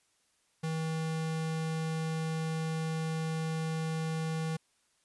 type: tone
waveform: square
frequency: 160.2 Hz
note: E3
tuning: 49 cents flat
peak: -32 dBFS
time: 0.63-4.57 s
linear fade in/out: 10 ms
effects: white hiss -72 dBFS RMS until 5.04 s + resampled to 24000 Hz